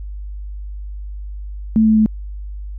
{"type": "tone with pitch steps", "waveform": "sine", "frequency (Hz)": [220, 218.4, 216.7], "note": ["A3", "A3", "A3"], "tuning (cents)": [0, -13, -26], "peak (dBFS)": -9, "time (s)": [1.76, 2.06], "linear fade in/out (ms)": 0, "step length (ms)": 100, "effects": ["added 50 Hz sine -26 dBFS peak until 2.78 s"]}